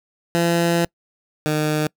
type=tone pair in turn; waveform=15% pulse; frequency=170 / 152.76 Hz; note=F3 / D#3; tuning=-46 / -31 cents; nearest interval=major second; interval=185 cents; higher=first; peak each=-10 / -12 dBFS; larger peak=first; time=0.35-0.85 / 1.46-1.87 s; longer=first; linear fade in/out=0 ms; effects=noise-tail reverb RT60 0.1 s tail -26 dB re dry